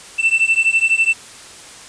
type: beating tone pair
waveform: triangle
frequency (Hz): 2666 / 2678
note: E7 / E7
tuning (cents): +19 / +27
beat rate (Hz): 12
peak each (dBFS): -14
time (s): 0.18-1.14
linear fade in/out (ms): 20
effects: white hiss -38 dBFS RMS until 1.88 s + resampled to 22050 Hz

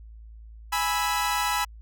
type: chord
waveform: sawtooth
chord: E major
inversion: first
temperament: equal with one note detuned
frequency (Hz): 830.6 / 987.8 / 1312.4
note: G#5 / B5 / E6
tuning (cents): 0 / 0 / -8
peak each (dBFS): -25 / -23 / -26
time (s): 0.72-1.65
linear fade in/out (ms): 10
effects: added 55 Hz sine -42 dBFS peak until 1.81 s

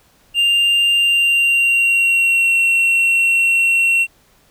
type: tone with pitch glide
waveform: triangle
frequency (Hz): 2794 to 2725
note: F7 to F7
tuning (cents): 0 to -43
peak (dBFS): -10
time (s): 0.34-4.07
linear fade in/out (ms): 50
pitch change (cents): -43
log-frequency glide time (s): 0.95-2.55
effects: pink hiss -54 dBFS RMS until 4.5 s

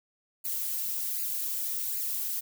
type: noise with flanger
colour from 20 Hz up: violet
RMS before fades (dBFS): -32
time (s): 0.44-2.41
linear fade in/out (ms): 20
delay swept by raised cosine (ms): 0.43 to 4.83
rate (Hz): 1.3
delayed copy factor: +1
effects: none

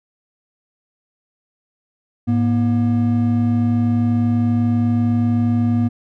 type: tone pair together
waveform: triangle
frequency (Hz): 106.4 / 238.9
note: G#2 / A#3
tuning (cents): +42 / +43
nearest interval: octave + major second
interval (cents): 1401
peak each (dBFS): -16 / -14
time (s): 2.27-5.89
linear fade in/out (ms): 20
effects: none

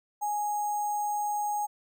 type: tone with sample-and-hold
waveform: sine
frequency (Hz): 830.6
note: G#5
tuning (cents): 0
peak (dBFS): -27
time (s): 0.21-1.67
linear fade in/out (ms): 20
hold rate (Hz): 7350
effects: none

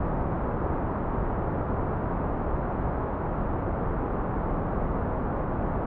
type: low-pass noise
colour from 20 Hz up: pink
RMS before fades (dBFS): -28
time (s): 0-5.86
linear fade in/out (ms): 5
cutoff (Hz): 1200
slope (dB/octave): 24
effects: none

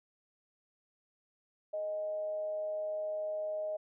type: tone with amplitude modulation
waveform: sine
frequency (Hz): 622.3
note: D#5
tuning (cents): 0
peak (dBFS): -32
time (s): 1.73-3.77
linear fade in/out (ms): 10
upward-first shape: sine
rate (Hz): 194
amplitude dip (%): 30
effects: none

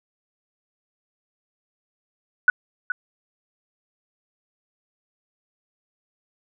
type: tone with echo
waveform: sine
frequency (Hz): 1480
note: F#6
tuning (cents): 0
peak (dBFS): -10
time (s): 2.48-2.5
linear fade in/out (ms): 2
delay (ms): 420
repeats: 1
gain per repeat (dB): -11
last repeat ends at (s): 2.92
effects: none

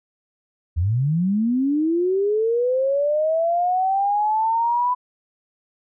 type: linear sweep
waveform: sine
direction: up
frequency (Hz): 76.5 to 1000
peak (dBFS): -17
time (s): 0.76-4.95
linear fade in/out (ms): 20
effects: none

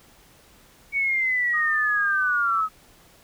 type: linear sweep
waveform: sine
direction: down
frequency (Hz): 2247 to 1261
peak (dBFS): -20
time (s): 0.92-2.69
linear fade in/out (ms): 50
type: tone with pitch glide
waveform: sine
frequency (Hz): 1230 to 1147.6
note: D#6 to D6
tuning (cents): -20 to -40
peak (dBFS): -27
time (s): 1.53-2.62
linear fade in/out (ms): 20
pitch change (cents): -120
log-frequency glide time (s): 2.04-2.47
effects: pink hiss -54 dBFS RMS until 3.23 s

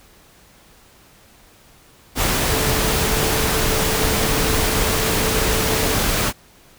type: tone in noise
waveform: sine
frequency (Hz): 440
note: A4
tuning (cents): 0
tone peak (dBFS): -26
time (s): 2.48-5.98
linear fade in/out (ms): 50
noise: pink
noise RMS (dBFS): -19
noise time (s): 2.15-6.33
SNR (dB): -10
effects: pink hiss -50 dBFS RMS until 6.78 s

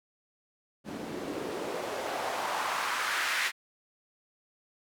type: noise with band-pass filter sweep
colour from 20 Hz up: white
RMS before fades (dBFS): -33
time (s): 0.84-3.52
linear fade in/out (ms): 50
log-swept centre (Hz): 220 to 2000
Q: 1.8
effects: none

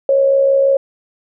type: tone with amplitude modulation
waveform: sine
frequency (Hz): 547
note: C#5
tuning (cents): -23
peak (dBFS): -7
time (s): 0.09-0.77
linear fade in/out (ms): 2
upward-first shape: sine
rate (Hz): 66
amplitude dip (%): 45
effects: none

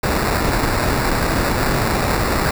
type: noise with sample-and-hold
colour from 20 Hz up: pink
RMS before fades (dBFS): -18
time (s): 0.03-2.51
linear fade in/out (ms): 5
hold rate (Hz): 3150
effects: none

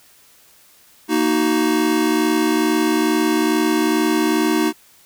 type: chord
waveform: square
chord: D# minor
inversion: second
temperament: just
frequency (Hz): 233.3 / 311.1 / 373.4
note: A#3 / D#4 / F#4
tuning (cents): +2 / 0 / +16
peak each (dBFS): -23 / -18 / -22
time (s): 1.08-4.73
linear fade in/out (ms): 50
effects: white hiss -51 dBFS RMS until 5.05 s

